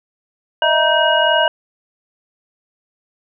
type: tone cluster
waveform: sine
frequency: 617 / 660 / 946 / 1553 / 2886 Hz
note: D#5 / E5 / A#5 / G6 / F#7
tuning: -15 / +2 / +25 / -17 / -44 cents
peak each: -18 dBFS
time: 0.62-1.48 s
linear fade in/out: 2 ms
effects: none